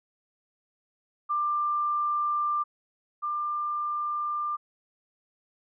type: tone pair in turn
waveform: sine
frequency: 1188 / 1193 Hz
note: D6 / D6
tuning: +20 / +27 cents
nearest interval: unison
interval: 7 cents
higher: second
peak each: -24 / -27 dBFS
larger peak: first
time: 1.29-2.64 / 3.22-4.57 s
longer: neither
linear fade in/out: 20 ms
effects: none